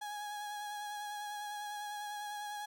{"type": "tone with vibrato", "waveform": "35% pulse", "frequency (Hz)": 830.6, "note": "G#5", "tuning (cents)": 0, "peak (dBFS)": -38, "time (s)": [0.01, 2.66], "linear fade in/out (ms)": 10, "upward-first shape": "triangle", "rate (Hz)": 10, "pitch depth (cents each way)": 23, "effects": []}